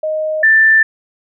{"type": "tone pair in turn", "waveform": "sine", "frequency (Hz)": [622.3, 1772.4], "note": ["D#5", "A6"], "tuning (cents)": [0, 12], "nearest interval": "octave + tritone", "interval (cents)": 1812, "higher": "second", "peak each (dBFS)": [-15, -6], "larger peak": "second", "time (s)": [[0.03, 0.43], [0.43, 0.83]], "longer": "neither", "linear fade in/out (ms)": 5, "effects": []}